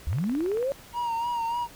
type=linear sweep; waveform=sine; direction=up; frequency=60 to 565 Hz; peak=-24 dBFS; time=0.07-0.72 s; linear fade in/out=0 ms
type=click train; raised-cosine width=0.5 ms; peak=-25 dBFS; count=10; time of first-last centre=0.13-0.627 s; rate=18.1 Hz
type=tone with vibrato; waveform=triangle; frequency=938 Hz; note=A#5; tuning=11 cents sharp; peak=-24 dBFS; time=0.93-1.68 s; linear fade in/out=50 ms; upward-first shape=sine; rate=3.4 Hz; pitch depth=47 cents each way
effects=pink hiss -49 dBFS RMS until 1.75 s